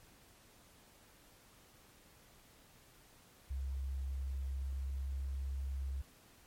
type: tone with pitch glide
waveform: sine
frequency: 67.1 to 67.53 Hz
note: C2 to C#2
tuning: +44 to -45 cents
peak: -36 dBFS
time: 3.5-6.02 s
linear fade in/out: 10 ms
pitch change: +11 cents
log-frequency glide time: 4.58-5.14 s
effects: pink hiss -63 dBFS RMS until 6.46 s + MP3 64 kbps